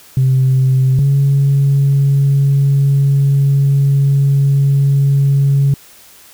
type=tone pair in turn; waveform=sine; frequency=131.3 / 139.11 Hz; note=C3 / C#3; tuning=+6 / +6 cents; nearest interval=minor second; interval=100 cents; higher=second; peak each=-7 dBFS; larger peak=neither; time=0.17-0.99 / 0.99-5.74 s; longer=second; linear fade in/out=2 ms; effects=tanh soft clip ceiling -5 dBFS + white hiss -42 dBFS RMS until 6.33 s